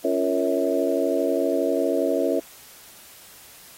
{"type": "harmonic tone with a mistuned harmonic", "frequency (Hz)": 92.5, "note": "F#2", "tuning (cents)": 0, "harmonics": [3, 4, 5, 6, 7], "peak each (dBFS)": [-26, -26, -26, -26, -26], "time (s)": [0.04, 2.4], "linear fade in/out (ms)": 10, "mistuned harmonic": 4, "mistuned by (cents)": -110, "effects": ["white hiss -47 dBFS RMS until 3.77 s", "AAC 48 kbps"]}